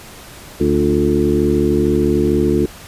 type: harmonic tone with a mistuned harmonic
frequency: 73.3 Hz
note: D2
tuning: 3 cents flat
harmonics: 1 / 2 / 3 / 4 / 5 / 6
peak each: -22 / -22 / -19 / -19 / -16 / -21 dBFS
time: 0.6-2.66 s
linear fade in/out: 5 ms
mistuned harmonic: 5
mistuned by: -53 cents
effects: pink hiss -37 dBFS RMS until 2.87 s + resampled to 32000 Hz